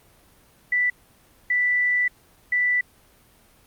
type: tone bursts at uneven times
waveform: sine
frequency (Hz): 1975.5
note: B6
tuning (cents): 0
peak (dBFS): -18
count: 3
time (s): 0.72-0.9 / 1.5-2.08 / 2.52-2.81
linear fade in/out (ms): 5
effects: pink hiss -56 dBFS RMS until 3.66 s + Opus 32 kbps